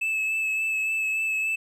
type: tone with vibrato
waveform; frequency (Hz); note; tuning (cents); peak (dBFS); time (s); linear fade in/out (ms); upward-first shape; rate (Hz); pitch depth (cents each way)
triangle; 2611; E7; -17; -22; 0.01-1.56; 10; sine; 3.5; 17
effects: none